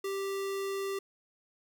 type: tone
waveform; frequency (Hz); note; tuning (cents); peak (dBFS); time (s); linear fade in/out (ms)
square; 392; G4; 0; -33; 0.04-0.99; 5
effects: none